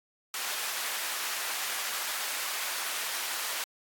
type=high-pass noise; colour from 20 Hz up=pink; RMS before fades=-34 dBFS; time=0.34-3.64 s; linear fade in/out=2 ms; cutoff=1100 Hz; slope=12 dB/octave; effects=AAC 64 kbps